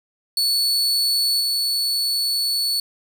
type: tone with level steps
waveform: 40% pulse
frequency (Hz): 4435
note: C#8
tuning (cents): 0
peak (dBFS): -16 / -18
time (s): 0.37-2.8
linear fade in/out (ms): 2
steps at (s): 1.4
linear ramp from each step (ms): 10
effects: 8-bit